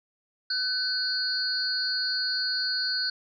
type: tone cluster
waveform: sine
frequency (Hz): 1511 / 4320 / 4676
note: F#6 / C#8 / D8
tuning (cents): +36 / -45 / -8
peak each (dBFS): -31 / -28 / -31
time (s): 0.5-3.1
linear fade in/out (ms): 5
effects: none